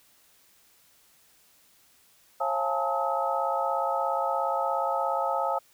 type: tone cluster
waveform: sine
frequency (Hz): 541 / 686 / 834 / 891 / 1278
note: C#5 / F5 / G#5 / A5 / D#6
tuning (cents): -42 / -31 / +7 / +22 / +46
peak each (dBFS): -31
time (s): 2.4-5.59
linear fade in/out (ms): 10
effects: white hiss -61 dBFS RMS until 5.73 s